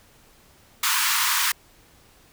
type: high-pass noise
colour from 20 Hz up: pink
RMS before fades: -22 dBFS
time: 0.83-1.52 s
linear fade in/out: 5 ms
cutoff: 930 Hz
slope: 96 dB/octave
effects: pink hiss -55 dBFS RMS until 2.32 s